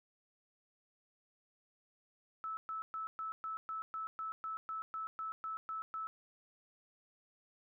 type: tone bursts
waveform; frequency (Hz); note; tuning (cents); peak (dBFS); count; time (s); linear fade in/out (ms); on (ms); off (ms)
sine; 1307; E6; -15; -38; 15; 2.44-6.07; 0; 130; 120
effects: none

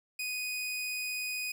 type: tone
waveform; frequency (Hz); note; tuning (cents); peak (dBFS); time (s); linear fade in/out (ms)
sawtooth; 2489; D#7; 0; -30; 0.19-1.52; 5
effects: none

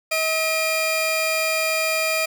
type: tone pair together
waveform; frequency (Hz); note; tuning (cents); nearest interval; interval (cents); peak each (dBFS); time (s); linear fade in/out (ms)
sawtooth; 638.6 / 2411; D#5 / D7; +45 / +45; octave + major seventh; 2300; -19; 0.11-2.26; 10
effects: none

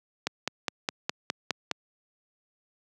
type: click train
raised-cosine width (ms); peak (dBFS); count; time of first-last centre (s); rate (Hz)
0.2; -9; 8; 0.27-1.713; 4.85
effects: high-pass 150 Hz 12 dB/octave

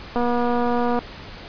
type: click train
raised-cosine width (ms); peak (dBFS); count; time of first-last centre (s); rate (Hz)
1; -10; 201; 0.16-0.99; 241
effects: pink hiss -38 dBFS RMS until 1.48 s + resampled to 11025 Hz

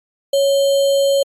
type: tone with sample-and-hold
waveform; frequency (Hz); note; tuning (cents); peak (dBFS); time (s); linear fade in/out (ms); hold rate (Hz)
sine; 554.4; C#5; 0; -11; 0.33-1.23; 5; 3675
effects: low-pass 12000 Hz 12 dB/octave + MP3 64 kbps

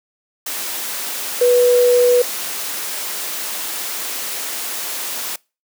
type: tone in noise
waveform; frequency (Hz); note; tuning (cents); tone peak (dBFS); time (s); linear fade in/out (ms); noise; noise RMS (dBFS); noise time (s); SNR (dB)
sine; 490; B4; -14; -9; 1.41-2.22; 5; white; -25; 0.46-5.36; +13
effects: noise-tail reverb RT60 0.3 s tail -25 dB re dry + high-pass 300 Hz 12 dB/octave

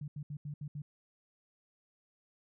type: tone bursts at uneven times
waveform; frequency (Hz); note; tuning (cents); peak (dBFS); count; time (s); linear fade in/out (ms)
sine; 146.83; D3; 0; -38; 6; 0.01-0.08 / 0.16-0.23 / 0.3-0.37 / 0.45-0.54 / 0.61-0.68 / 0.75-0.82; 5
effects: none

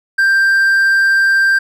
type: tone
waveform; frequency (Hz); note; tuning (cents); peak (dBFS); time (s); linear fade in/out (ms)
triangle; 1579; G6; +12; -7; 0.18-1.59; 10
effects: none

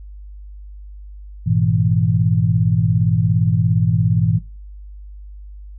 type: tone cluster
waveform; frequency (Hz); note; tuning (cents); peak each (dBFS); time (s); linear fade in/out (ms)
sine; 102.6 / 119.9 / 163.4; G#2 / A#2 / E3; -21 / +49 / -15; -18; 1.46-4.39; 10
effects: noise-tail reverb RT60 0.3 s tail -18 dB re dry + added 50 Hz sine -33 dBFS peak until 5.78 s

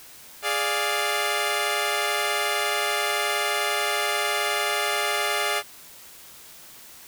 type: chord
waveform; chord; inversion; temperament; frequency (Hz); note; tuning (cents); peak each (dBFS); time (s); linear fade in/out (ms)
10% pulse; D diminished; second; equal; 415.3 / 587.3 / 698.5; Ab4 / D5 / F5; 0 / 0 / 0; -19; 0.42-5.63; 50
effects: white hiss -46 dBFS RMS until 7.07 s

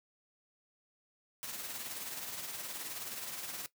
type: noise with tremolo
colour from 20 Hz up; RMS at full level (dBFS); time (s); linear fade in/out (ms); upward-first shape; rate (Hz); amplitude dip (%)
white; -40; 1.43-3.66; 0; triangle; 19; 50
effects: noise-tail reverb RT60 0.1 s tail -17 dB re dry + high-pass 100 Hz 12 dB/octave

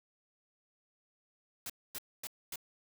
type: noise bursts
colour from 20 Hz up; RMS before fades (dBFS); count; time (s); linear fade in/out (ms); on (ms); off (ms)
white; -41; 4; 1.66-2.558; 2; 37; 250
effects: none

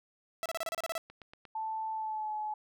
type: tone bursts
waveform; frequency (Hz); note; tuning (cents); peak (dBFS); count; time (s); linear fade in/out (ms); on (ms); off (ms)
sawtooth; 659.3; E5; 0; -29; 10; 0.43-0.979; 0; 27; 31
type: click train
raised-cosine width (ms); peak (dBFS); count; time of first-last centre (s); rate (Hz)
0.3; -34; 4; 1.1-1.453; 8.51
type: tone with pitch glide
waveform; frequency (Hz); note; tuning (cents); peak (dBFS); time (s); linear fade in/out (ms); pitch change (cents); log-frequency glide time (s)
sine; 880 to 853; A5 to G#5; 0 to +46; -33; 1.55-2.54; 5; -54; 1.93-2.34
effects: none

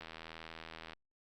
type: click train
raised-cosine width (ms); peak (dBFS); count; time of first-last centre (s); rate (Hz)
0.3; -30; 76; 0.01-0.934; 81.2
effects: Opus 48 kbps

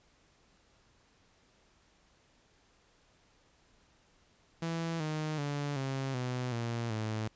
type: tone with pitch steps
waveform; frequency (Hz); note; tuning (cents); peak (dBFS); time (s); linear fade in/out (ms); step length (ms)
sawtooth; 165.6 / 154.51 / 144.16 / 134.51 / 125.5 / 117.1 / 109.26; E3 / D#3 / D3 / C3 / B2 / A#2 / A2; +8 / -12 / -32 / +48 / +28 / +8 / -12; -29; 4.62-7.28; 5; 380
effects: pink hiss -67 dBFS RMS until 7.35 s + resampled to 16000 Hz

